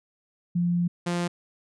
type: tone pair in turn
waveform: sine / sawtooth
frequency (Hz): 174.2 / 174.2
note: F3 / F3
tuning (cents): -4 / -4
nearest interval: unison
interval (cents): 0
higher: neither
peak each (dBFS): -21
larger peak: neither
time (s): 0.55-0.88 / 1.06-1.28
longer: first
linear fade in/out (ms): 10
effects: resampled to 22050 Hz